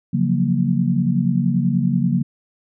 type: chord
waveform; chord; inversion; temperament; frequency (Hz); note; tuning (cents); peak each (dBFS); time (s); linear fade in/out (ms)
sine; Gb major seventh; second; equal; 138.59 / 174.61 / 185 / 233.1; Db3 / F3 / Gb3 / Bb3; 0 / 0 / 0 / 0; -21; 0.13-2.23; 10
effects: none